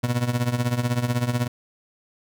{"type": "tone with tremolo", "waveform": "30% pulse", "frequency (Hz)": 121.7, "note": "B2", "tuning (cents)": -25, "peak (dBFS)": -15, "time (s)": [0.03, 1.48], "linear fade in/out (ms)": 10, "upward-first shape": "triangle", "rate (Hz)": 16, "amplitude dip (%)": 85, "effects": []}